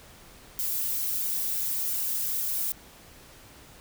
violet noise with flanger, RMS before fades -29 dBFS, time 0.59-2.72 s, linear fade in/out 0 ms, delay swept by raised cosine 1.3 to 4.3 ms, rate 1.5 Hz, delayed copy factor +0.65, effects pink hiss -51 dBFS RMS until 3.8 s

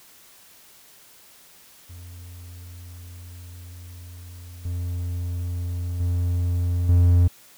triangle tone with level steps, 87.8 Hz, F2, 10 cents sharp, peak -36 / -23 / -18 / -11 dBFS, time 1.89-7.28 s, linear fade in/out 10 ms, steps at 4.65 / 6 / 6.89 s, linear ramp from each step 2 ms, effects white hiss -51 dBFS RMS until 7.57 s

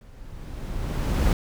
brown noise with level ramp, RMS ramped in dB -47 to -17 dBFS, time 0.01-1.33 s, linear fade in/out 2 ms, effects none

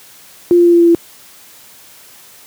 sine tone with pitch steps, 349.2 / 347 / 344.8 / 342.6 / 340.4 / 338.3 Hz, F4 / F4 / F4 / F4 / F4 / E4, 0 / -11 / -22 / -33 / -44 / +45 cents, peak -5 dBFS, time 0.51-0.948 s, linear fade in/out 0 ms, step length 73 ms, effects white hiss -41 dBFS RMS until 2.46 s + high-pass 80 Hz 12 dB/octave

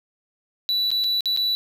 triangle tone with dropouts, 3951 Hz, B7, in tune, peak -18 dBFS, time 0.69-1.55 s, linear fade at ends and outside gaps 0 ms, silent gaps 0.905-0.915 / 1.039-1.043 / 1.207-1.257 / 1.364-1.373 s, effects none

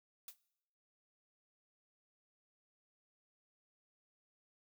blue noise with exponential decay, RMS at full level -44 dBFS, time 0.28-0.37 s, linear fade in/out 2 ms, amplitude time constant 19 ms, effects noise-tail reverb RT60 0.8 s tail -20 dB re dry

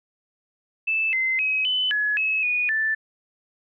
sine tone with pitch steps, 2633 / 2065 / 2544 / 3018 / 1694 / 2579 / 2464 / 1762 Hz, E7 / C7 / D#7 / F#7 / G#6 / E7 / D#7 / A6, -3 / -23 / +38 / +34 / +34 / -39 / -17 / +2 cents, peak -20 dBFS, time 0.87-2.95 s, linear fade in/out 10 ms, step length 260 ms, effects none

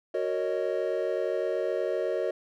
triangle chord, D# minor seventh, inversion first, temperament equal with one note detuned, 370 / 461.3 / 554.4 / 622.3 Hz, F#4 / A#4 / C#5 / D#5, 0 / -18 / 0 / 0 cents, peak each -30 dBFS, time 0.14-2.31 s, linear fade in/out 5 ms, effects none

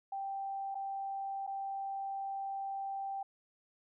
sine tone with dropouts, 784 Hz, G5, in tune, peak -36 dBFS, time 0.12-3.23 s, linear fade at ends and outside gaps 5 ms, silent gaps 0.746-0.752 / 1.467-1.474 s, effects none

